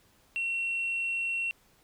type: tone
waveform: sine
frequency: 2724 Hz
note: F7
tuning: 44 cents flat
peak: -27 dBFS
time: 0.36-1.51 s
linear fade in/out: 0 ms
effects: tanh soft clip ceiling -25 dBFS + pink hiss -64 dBFS RMS until 1.83 s